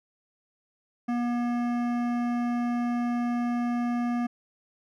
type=tone with hard clipping; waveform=triangle; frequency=240.4 Hz; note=B3; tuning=46 cents flat; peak=-27 dBFS; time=1.08-4.27 s; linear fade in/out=10 ms; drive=18 dB; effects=none

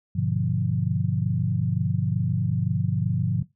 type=chord; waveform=sine; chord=G# diminished seventh; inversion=none; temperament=equal with one note detuned; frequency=101.22 / 123.47 / 146.83 / 174.61 Hz; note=G#2 / B2 / D3 / F3; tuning=-44 / 0 / 0 / 0 cents; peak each=-27 dBFS; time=0.15-3.43 s; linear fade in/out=10 ms; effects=noise-tail reverb RT60 0.2 s tail -18 dB re dry

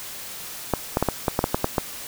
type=clicks; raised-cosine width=1 ms; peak=-5 dBFS; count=10; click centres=0.737 / 0.971 / 1.026 / 1.087 / 1.282 / 1.391 / 1.441 / 1.545 / 1.644 / 1.782 s; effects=white hiss -36 dBFS RMS until 2.07 s

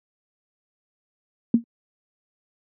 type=tone with exponential decay; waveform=sine; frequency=233.1 Hz; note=A#3; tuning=in tune; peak=-8 dBFS; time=1.54-1.64 s; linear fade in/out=2 ms; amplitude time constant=20 ms; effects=high-pass 150 Hz 12 dB/octave

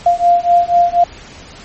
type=beating tone pair; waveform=sine; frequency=695 / 699.1 Hz; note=F5 / F5; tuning=-9 / +2 cents; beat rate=4.1 Hz; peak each=-11 dBFS; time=0.06-1.04 s; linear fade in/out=5 ms; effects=pink hiss -36 dBFS RMS until 1.64 s + MP3 32 kbps

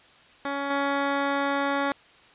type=tone with level steps; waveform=10% pulse; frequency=280 Hz; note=C#4; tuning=18 cents sharp; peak=-19 / -15 dBFS; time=0.45-1.92 s; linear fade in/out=2 ms; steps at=0.7 s; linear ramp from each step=5 ms; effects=white hiss -54 dBFS RMS until 2.34 s + resampled to 8000 Hz

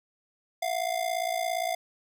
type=ring-modulated tone; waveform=square; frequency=698.5 Hz; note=F5; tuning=in tune; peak=-25 dBFS; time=0.62-1.75 s; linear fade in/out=5 ms; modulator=28.7 Hz; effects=none

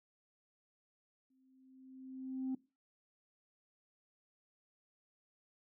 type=tone with exponential growth; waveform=sine; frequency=261.6 Hz; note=C4; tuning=in tune; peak=-32 dBFS; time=1.3-2.55 s; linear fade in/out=5 ms; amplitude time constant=270 ms; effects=noise-tail reverb RT60 0.3 s tail -21 dB re dry + tanh soft clip ceiling -32 dBFS

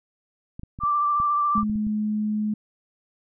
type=clicks; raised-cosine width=5 ms; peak=-24 dBFS; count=10; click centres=0.595 / 0.634 / 0.789 / 0.836 / 1.201 / 1.58 / 1.631 / 1.698 / 1.757 / 1.868 s
type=tone with vibrato; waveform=sine; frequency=1174.7 Hz; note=D6; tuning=in tune; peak=-19 dBFS; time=0.8-1.64 s; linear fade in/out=50 ms; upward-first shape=sine; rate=14 Hz; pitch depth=20 cents each way
type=tone; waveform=sine; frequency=212.4 Hz; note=G#3; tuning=39 cents sharp; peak=-22 dBFS; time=1.55-2.54 s; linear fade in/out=5 ms
effects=none

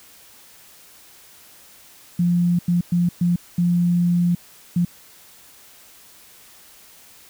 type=tone bursts at uneven times; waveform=sine; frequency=174.61 Hz; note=F3; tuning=in tune; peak=-15 dBFS; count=6; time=2.19-2.59 / 2.68-2.81 / 2.92-3.09 / 3.21-3.36 / 3.58-4.35 / 4.76-4.85 s; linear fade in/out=5 ms; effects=white hiss -48 dBFS RMS until 7.29 s

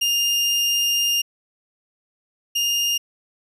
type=tone pair in turn; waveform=30% pulse; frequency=2813 / 2823 Hz; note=F7 / F7; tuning=+12 / +18 cents; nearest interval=unison; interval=6 cents; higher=second; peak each=-15 / -16 dBFS; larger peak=first; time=0.01-1.22 / 2.55-2.98 s; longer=first; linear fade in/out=10 ms; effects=resampled to 32000 Hz

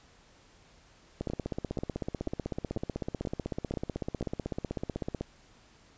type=two click trains; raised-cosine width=2 ms; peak=-19 / -20 dBFS; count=65 / 7; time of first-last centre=1.21-5.21 / 1.3-4.227 s; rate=16 / 2.05 Hz; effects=pink hiss -60 dBFS RMS until 5.97 s + resampled to 16000 Hz

